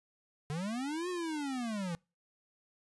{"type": "linear two-way sweep", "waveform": "square", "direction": "up then down", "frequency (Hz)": [141.1, 367.2, 163.3], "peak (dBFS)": -35, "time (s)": [0.5, 1.95], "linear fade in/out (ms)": 0, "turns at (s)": 1.09, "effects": ["noise-tail reverb RT60 0.3 s tail -26 dB re dry", "resampled to 24000 Hz"]}